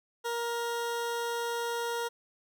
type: tone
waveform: 20% pulse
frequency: 470 Hz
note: A#4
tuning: 14 cents sharp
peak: -26 dBFS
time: 0.24-2.09 s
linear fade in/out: 20 ms
effects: none